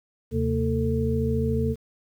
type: tone cluster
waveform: sine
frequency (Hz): 78.8 / 132.7 / 228.4 / 444.4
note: D#2 / C3 / A#3 / A4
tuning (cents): +23 / +25 / -35 / +17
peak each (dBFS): -27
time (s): 0.31-1.76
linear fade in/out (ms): 50
effects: 9-bit